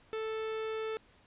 45% pulse tone, 440 Hz, A4, in tune, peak -34 dBFS, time 0.13-0.97 s, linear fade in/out 0 ms, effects pink hiss -63 dBFS RMS until 1.26 s + resampled to 8000 Hz

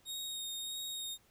sawtooth tone with vibrato, 3729 Hz, A#7, in tune, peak -36 dBFS, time 0.05-1.18 s, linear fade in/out 50 ms, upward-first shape sine, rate 1.6 Hz, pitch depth 15 cents each way, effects pink hiss -68 dBFS RMS until 1.3 s

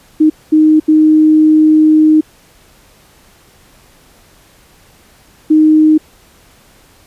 sine tone bursts at uneven times, 310.2 Hz, D#4, 5 cents flat, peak -4 dBFS, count 4, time 0.2-0.3 / 0.52-0.8 / 0.88-2.21 / 5.5-5.98 s, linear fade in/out 10 ms, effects pink hiss -46 dBFS RMS until 7.06 s + resampled to 32000 Hz

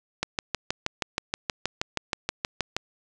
click train, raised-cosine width 0.2 ms, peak -8 dBFS, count 17, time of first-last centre 0.23-2.766 s, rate 6.31 Hz, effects resampled to 24000 Hz + 7-bit

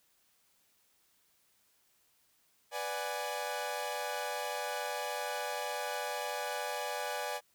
sawtooth chord, G# half-diminished seventh, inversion first, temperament equal, 493.9 / 587.3 / 740 / 830.6 Hz, B4 / D5 / F#5 / G#5, 0 / 0 / 0 / 0 cents, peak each -38 / -36 / -40 / -35 dBFS, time 2.71-7.41 s, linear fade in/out 50 ms, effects white hiss -71 dBFS RMS until 7.54 s

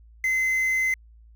triangle tone with quantisation, 2055 Hz, C7, 32 cents flat, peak -19 dBFS, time 0.24-0.94 s, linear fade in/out 2 ms, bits 7, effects added 56 Hz sine -48 dBFS peak until 1.35 s

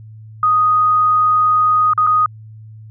sine tone with dropouts, 1244.5 Hz, D#6, in tune, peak -10 dBFS, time 0.43-2.26 s, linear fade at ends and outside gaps 2 ms, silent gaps 1.935-1.977 / 2.067-2.071 s, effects added 109 Hz sine -34 dBFS peak until 2.9 s

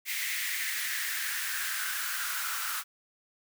white noise with high-pass filter sweep, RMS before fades -33 dBFS, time 0.05-2.84 s, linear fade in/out 50 ms, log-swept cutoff 2100 to 1300 Hz, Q 5.1, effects none

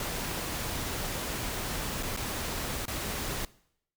pink noise with dropouts, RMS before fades -34 dBFS, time 0-3.45 s, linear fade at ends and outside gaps 2 ms, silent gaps 2.028-2.031 / 2.165-2.172 / 2.855-2.88 s, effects noise-tail reverb RT60 0.7 s tail -21 dB re dry

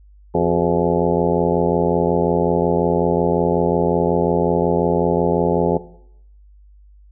harmonic tone with a mistuned harmonic, 85.5 Hz, F2, 36 cents flat, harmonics 1 / 2 / 3 / 4 / 5 / 6 / 7 / 8 / 9 / 10, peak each -29 / -22 / -25 / -22 / -20 / -23 / -27 / -27 / -29 / -26 dBFS, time 0.34-5.78 s, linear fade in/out 10 ms, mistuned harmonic 4, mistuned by +89 cents, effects noise-tail reverb RT60 0.7 s tail -17 dB re dry + added 50 Hz sine -44 dBFS peak until 7.11 s

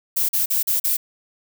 violet noise bursts, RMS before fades -20 dBFS, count 5, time 0.16-0.97 s, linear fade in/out 10 ms, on 130 ms, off 40 ms, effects none

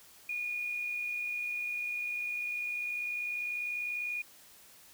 sine tone with amplitude modulation, 2445 Hz, D#7, 31 cents flat, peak -31 dBFS, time 0.29-4.22 s, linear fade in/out 5 ms, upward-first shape sine, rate 60.1 Hz, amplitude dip 40%, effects white hiss -57 dBFS RMS until 4.93 s

